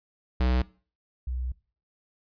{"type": "tone pair in turn", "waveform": ["square", "sine"], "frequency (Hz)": [62.6, 62.6], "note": ["B1", "B1"], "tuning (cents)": [24, 24], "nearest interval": "unison", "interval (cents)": 0, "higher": "neither", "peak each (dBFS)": [-22, -28], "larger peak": "first", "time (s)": [[0.4, 0.62], [1.27, 1.52]], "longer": "second", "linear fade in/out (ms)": 5, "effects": ["noise-tail reverb RT60 0.4 s tail -21 dB re dry", "resampled to 11025 Hz"]}